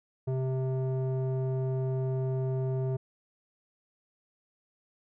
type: tone with low-pass filter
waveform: square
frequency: 130.81 Hz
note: C3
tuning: in tune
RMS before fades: -30 dBFS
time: 0.27-2.97 s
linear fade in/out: 10 ms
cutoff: 540 Hz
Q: 1.5
effects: none